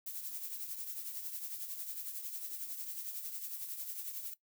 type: noise with tremolo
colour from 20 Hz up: violet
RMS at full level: -40 dBFS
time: 0.06-4.34 s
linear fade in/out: 5 ms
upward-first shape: triangle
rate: 11 Hz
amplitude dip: 60%
effects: noise-tail reverb RT60 0.1 s tail -18 dB re dry